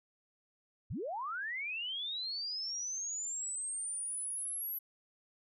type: linear sweep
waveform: sine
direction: up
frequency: 62 to 11790 Hz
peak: -36 dBFS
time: 0.9-4.79 s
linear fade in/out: 10 ms
effects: none